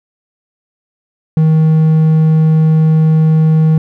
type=tone; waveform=triangle; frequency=158 Hz; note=D#3; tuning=27 cents sharp; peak=-4 dBFS; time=1.37-3.78 s; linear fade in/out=2 ms; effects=none